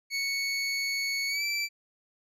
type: tone with pitch glide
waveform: 25% pulse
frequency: 2217 to 2330 Hz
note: C#7 to D7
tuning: 0 to -14 cents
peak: -24 dBFS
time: 0.1-1.69 s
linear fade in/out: 50 ms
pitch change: +86 cents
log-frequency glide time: 1.28-1.43 s
effects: low-pass 11000 Hz 12 dB/octave